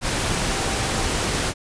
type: tone in noise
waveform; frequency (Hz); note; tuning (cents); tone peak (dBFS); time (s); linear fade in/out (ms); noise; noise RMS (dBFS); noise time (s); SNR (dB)
sine; 778; G5; -13; -34; 0.47-1.1; 50; pink; -23; 0.01-1.54; -14
effects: resampled to 22050 Hz